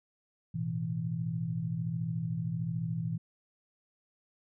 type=chord; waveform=sine; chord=A suspended second; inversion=none; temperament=equal; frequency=110 / 123.47 / 164.81 Hz; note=A2 / B2 / E3; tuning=0 / 0 / 0 cents; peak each=-39 / -36 / -33 dBFS; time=0.54-3.18 s; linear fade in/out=10 ms; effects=none